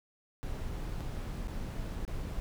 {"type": "noise with dropouts", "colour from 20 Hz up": "brown", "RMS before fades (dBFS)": -37, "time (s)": [0.43, 2.4], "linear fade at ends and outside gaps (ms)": 0, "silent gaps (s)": [[1.001, 1.006], [1.474, 1.481], [2.051, 2.078]], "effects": []}